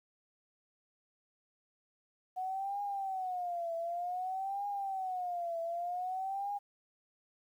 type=tone with vibrato; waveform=sine; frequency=736 Hz; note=F#5; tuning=9 cents flat; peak=-34 dBFS; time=2.36-6.59 s; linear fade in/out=20 ms; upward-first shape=triangle; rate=0.54 Hz; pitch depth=180 cents each way; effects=11-bit